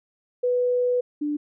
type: tone pair in turn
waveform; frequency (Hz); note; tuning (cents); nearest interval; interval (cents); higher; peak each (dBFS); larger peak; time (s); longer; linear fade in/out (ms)
sine; 493.9 / 295.5; B4 / D4; 0 / +11; major sixth; 889; first; -19 / -23; first; 0.43-1.01 / 1.21-1.37; first; 10
effects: none